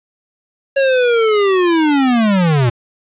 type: linear sweep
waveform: square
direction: down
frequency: 554.4 to 114.4 Hz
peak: -11 dBFS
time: 0.76-2.7 s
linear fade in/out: 10 ms
effects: resampled to 8000 Hz + 7-bit